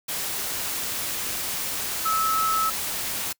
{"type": "tone in noise", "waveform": "sine", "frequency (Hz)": 1300, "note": "E6", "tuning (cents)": -24, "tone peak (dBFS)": -21, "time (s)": [2.05, 2.7], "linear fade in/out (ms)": 10, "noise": "white", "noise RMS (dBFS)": -29, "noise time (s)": [0.08, 3.33], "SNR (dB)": 5, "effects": ["noise-tail reverb RT60 0.1 s tail -25 dB re dry"]}